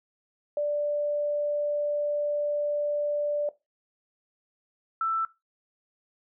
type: tone pair in turn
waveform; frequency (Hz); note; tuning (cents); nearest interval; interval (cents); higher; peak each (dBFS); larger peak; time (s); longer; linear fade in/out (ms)
sine; 587.3 / 1327.6; D5 / E6; 0 / +12; octave + major second; 1412; second; -24; neither; 0.57-3.49 / 5.01-5.25; first; 2
effects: noise-tail reverb RT60 0.2 s tail -17 dB re dry